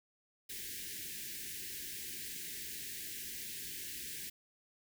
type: band-stop noise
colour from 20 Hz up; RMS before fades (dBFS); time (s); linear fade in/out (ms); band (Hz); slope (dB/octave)
white; -44; 0.49-4.3; 10; 440 to 1600; 96
effects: none